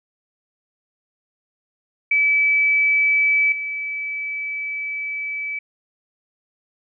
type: tone with level steps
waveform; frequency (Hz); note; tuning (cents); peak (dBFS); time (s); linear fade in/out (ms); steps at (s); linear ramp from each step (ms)
sine; 2300; D7; -37; -14 / -24; 2.11-5.59; 5; 3.52; 2
effects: none